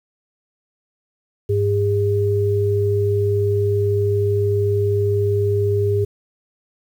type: tone pair together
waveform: sine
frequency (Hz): 101.35 / 406.3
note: G#2 / G#4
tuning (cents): -42 / -38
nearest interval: 2 octaves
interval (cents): 2404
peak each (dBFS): -18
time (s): 1.49-6.05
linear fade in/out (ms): 10
effects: 8-bit